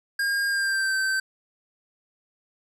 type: tone with pitch glide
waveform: square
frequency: 1616 to 1549.3 Hz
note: G#6 to G6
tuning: -48 to -21 cents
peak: -23 dBFS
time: 0.19-1.2 s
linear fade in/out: 5 ms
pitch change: -73 cents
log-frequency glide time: 0.48-0.95 s
effects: low-pass 11000 Hz 12 dB/octave + 10-bit

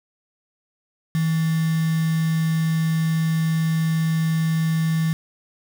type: tone with quantisation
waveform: sine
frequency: 161.3 Hz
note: E3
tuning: 37 cents flat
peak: -18 dBFS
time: 1.15-5.13 s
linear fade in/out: 0 ms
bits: 5
effects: none

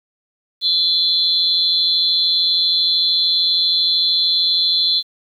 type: tone cluster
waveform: sine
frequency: 3453 / 4014 / 4187 Hz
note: A7 / B7 / C8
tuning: -33 / +27 / 0 cents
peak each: -18 dBFS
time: 0.61-5.03 s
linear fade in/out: 50 ms
effects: 8-bit

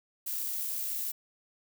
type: noise with amplitude modulation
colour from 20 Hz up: violet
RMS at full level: -33 dBFS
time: 0.26-1.12 s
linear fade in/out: 10 ms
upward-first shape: sine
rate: 65.9 Hz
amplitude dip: 25%
effects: none

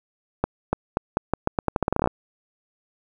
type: accelerating click train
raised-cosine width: 1 ms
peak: -6 dBFS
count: 18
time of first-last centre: 0.44-2.074 s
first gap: 290 ms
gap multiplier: 0.83
effects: 8-bit

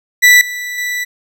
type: tone with level steps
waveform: 40% pulse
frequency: 1971 Hz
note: B6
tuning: 4 cents flat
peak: -3 / -20 / -16 dBFS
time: 0.22-1.05 s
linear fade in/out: 20 ms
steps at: 0.41 / 0.78 s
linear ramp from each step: 2 ms
effects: none

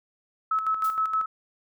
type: tone with tremolo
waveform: sine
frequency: 1297 Hz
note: E6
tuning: 28 cents flat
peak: -21 dBFS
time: 0.51-1.26 s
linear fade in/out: 5 ms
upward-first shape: square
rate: 6.4 Hz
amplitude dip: 55%
type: noise with exponential decay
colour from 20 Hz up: blue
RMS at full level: -36 dBFS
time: 0.84-1.02 s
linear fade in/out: 5 ms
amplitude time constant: 39 ms
effects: none

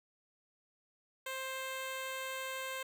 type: tone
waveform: 10% pulse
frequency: 526 Hz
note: C5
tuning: 9 cents sharp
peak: -30 dBFS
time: 1.26-2.83 s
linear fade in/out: 5 ms
effects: none

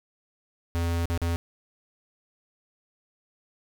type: tone with dropouts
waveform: square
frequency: 84.7 Hz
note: E2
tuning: 48 cents sharp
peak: -25 dBFS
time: 0.75-1.36 s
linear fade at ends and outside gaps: 0 ms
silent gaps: 1.056-1.1 / 1.176-1.217 s
effects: none

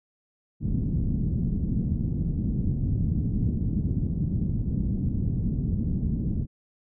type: low-pass noise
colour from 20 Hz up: white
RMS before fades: -26 dBFS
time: 0.6-6.47 s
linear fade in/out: 50 ms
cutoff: 210 Hz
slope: 24 dB/octave
effects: none

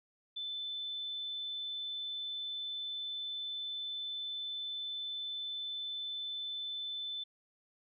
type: tone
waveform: sine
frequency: 3520 Hz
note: A7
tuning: in tune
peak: -37 dBFS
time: 0.36-7.24 s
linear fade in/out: 10 ms
effects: none

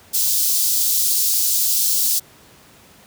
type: high-pass noise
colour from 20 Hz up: white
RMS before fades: -18 dBFS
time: 0.13-2.2 s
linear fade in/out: 20 ms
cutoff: 4200 Hz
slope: 24 dB/octave
effects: pink hiss -48 dBFS RMS until 3.06 s + high-pass 80 Hz 12 dB/octave

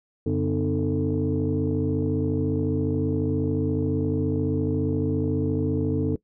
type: tone cluster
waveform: sine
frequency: 91.4 / 142.4 / 254.6 / 309 / 443.9 Hz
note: F#2 / C#3 / C4 / D#4 / A4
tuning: -21 / +47 / -47 / -12 / +15 cents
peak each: -27 dBFS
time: 0.26-6.16 s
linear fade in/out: 5 ms
effects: noise-tail reverb RT60 0.1 s tail -20 dB re dry + tanh soft clip ceiling -14 dBFS

